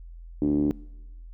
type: tone with low-pass filter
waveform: 5% pulse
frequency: 73.42 Hz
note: D2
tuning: in tune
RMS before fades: -23 dBFS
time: 0.42-0.71 s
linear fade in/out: 0 ms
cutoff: 300 Hz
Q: 6.4
effects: noise-tail reverb RT60 1.0 s tail -24 dB re dry + added 42 Hz sine -40 dBFS peak until 1.33 s